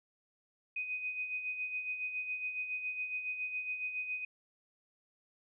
sine tone with tremolo, 2500 Hz, D#7, 8 cents sharp, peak -33 dBFS, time 0.76-4.25 s, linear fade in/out 5 ms, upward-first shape sine, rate 7.2 Hz, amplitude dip 55%, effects none

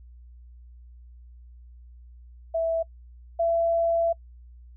sine tone pair in turn, 658 / 670.7 Hz, E5 / E5, -3 / +30 cents, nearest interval unison, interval 33 cents, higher second, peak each -22 / -20 dBFS, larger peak second, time 2.54-2.83 / 3.39-4.13 s, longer second, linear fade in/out 10 ms, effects noise-tail reverb RT60 0.1 s tail -26 dB re dry + added 60 Hz sine -45 dBFS peak until 4.76 s

